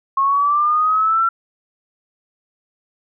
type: linear sweep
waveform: sine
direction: up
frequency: 1080 to 1360 Hz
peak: -13 dBFS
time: 0.17-1.29 s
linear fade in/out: 5 ms
effects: none